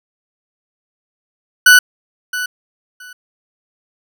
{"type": "tone with echo", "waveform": "40% pulse", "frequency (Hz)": 1486, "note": "F#6", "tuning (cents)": 7, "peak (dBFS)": -3, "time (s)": [1.66, 1.79], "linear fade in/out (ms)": 5, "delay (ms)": 670, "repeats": 2, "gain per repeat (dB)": -15, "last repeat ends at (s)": 3.13, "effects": []}